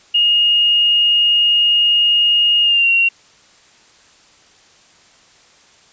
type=tone with pitch glide; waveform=sine; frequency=2855 to 2750 Hz; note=F7 to F7; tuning=+37 to -27 cents; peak=-10 dBFS; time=0.14-3.09 s; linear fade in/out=10 ms; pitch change=-64 cents; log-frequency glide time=2.62-2.89 s; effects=white hiss -49 dBFS RMS until 5.92 s + resampled to 16000 Hz